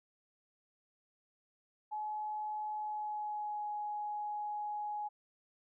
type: tone with pitch glide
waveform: sine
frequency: 850 to 836.8 Hz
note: G#5 to G#5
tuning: +40 to +13 cents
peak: -36 dBFS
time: 1.91-5.09 s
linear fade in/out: 20 ms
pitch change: -27 cents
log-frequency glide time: 2.76-3.67 s
effects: none